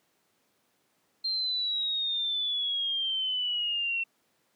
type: exponential sweep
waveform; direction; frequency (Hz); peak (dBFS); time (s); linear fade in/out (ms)
sine; down; 4186 to 2705; -27; 1.24-4.04; 10
effects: pink hiss -71 dBFS RMS until 4.55 s + high-pass 200 Hz 12 dB/octave